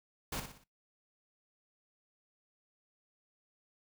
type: noise with echo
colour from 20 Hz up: pink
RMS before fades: -38 dBFS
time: 0.32-0.4 s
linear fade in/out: 5 ms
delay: 60 ms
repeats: 4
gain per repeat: -7 dB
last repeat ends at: 0.64 s
effects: noise-tail reverb RT60 0.2 s tail -21 dB re dry